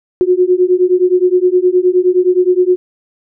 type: beating tone pair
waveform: sine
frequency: 358.7 / 368.3 Hz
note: F4 / F#4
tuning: +46 / -8 cents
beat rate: 9.6 Hz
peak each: -11 dBFS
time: 0.21-2.76 s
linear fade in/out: 0 ms
effects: none